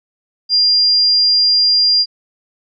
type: tone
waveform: sine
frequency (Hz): 4800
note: D8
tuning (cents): +37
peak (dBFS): -9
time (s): 0.49-2.06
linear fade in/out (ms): 50
effects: none